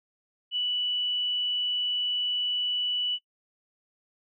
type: tone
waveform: sine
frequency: 2960 Hz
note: F#7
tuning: in tune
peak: -25 dBFS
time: 0.51-3.19 s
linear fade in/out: 50 ms
effects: noise-tail reverb RT60 0.1 s tail -22 dB re dry